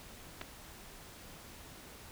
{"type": "clicks", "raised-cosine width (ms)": 0.3, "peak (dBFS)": -26, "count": 2, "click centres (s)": [0.413, 0.416], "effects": ["pink hiss -52 dBFS RMS until 2.11 s"]}